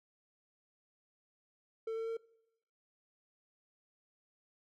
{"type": "tone with pitch steps", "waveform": "triangle", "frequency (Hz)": [448.1, 451.5, 454.9], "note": ["A4", "A4", "A#4"], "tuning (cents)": [32, 45, -42], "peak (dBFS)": -33, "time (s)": [1.87, 2.17], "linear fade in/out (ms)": 5, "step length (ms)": 100, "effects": ["noise-tail reverb RT60 0.8 s tail -21 dB re dry"]}